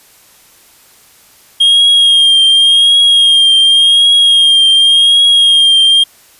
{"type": "tone with vibrato", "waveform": "triangle", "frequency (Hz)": 3237, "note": "G#7", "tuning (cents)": -45, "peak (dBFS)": -3, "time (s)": [1.6, 6.04], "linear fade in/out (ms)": 10, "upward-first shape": "triangle", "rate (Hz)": 0.89, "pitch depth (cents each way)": 38, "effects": ["white hiss -44 dBFS RMS until 6.39 s", "resampled to 32000 Hz"]}